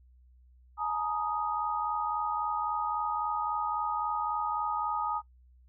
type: chord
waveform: sine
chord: Ab suspended second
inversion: none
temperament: equal with one note detuned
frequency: 848.6 / 932.3 / 1244.5 Hz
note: Ab5 / Bb5 / Eb6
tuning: +37 / 0 / 0 cents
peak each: -34 / -35 / -32 dBFS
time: 0.77-5.22 s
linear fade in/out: 50 ms
effects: noise-tail reverb RT60 0.1 s tail -19 dB re dry + added 62 Hz sine -56 dBFS peak until 5.68 s